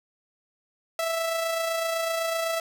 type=tone with amplitude modulation; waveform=sawtooth; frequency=659.3 Hz; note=E5; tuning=in tune; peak=-20 dBFS; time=0.99-2.6 s; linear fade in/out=2 ms; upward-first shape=sine; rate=27.9 Hz; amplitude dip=35%; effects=none